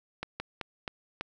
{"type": "slowing click train", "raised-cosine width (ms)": 0.3, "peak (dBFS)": -18, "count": 5, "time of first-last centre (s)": [0.23, 1.21], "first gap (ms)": 170, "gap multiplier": 1.25, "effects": []}